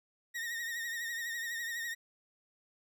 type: tone with vibrato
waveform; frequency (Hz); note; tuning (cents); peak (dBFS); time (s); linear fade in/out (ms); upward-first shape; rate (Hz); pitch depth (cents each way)
40% pulse; 1864.7; A#6; 0; -35; 0.34-1.95; 20; triangle; 12; 64
effects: none